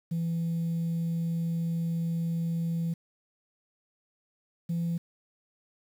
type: tone pair in turn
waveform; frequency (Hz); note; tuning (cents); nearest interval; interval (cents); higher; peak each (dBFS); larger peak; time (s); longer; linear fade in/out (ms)
sine; 166.8 / 169.03; E3 / E3; +21 / +44; unison; 23; second; -25; neither; 0.11-2.94 / 4.69-4.98; first; 10
effects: tanh soft clip ceiling -25 dBFS + 9-bit